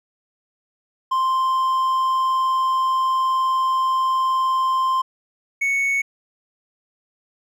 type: tone pair in turn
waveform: triangle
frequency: 1046.5 / 2217 Hz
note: C6 / C#7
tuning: 0 / 0 cents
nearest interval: octave + minor second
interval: 1300 cents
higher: second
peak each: -15 / -16 dBFS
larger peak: first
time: 1.11-5.02 / 5.61-6.02 s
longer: first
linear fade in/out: 10 ms
effects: none